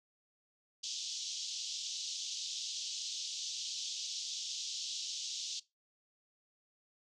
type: band-pass noise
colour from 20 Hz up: white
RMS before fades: -41 dBFS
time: 0.83-5.6 s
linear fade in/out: 10 ms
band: 3100 to 6600 Hz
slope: 48 dB/octave
effects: noise-tail reverb RT60 0.2 s tail -19 dB re dry